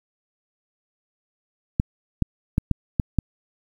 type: clicks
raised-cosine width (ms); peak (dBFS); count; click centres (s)
5; -6; 6; 1.799 / 2.223 / 2.581 / 2.713 / 2.998 / 3.187
effects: 8-bit